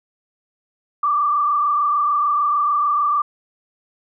sine tone with frequency modulation, 1174.7 Hz, D6, in tune, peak -15 dBFS, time 1.03-3.22 s, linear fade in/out 5 ms, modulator 26.7 Hz, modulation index 1.3, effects none

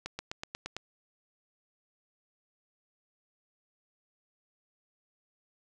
accelerating click train, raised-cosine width 0.2 ms, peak -19 dBFS, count 7, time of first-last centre 0.06-0.766 s, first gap 130 ms, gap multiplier 0.96, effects 10-bit

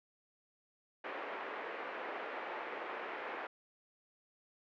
pink band-pass noise, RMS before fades -43 dBFS, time 1.04-3.47 s, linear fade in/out 5 ms, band 380 to 2300 Hz, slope 24 dB/octave, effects none

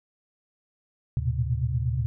sine tone cluster, 76.6 / 112.8 / 121 / 129.7 Hz, D#2 / A2 / B2 / C3, -27 / +44 / -35 / -15 cents, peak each -29 dBFS, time 1.17-2.06 s, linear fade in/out 0 ms, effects none

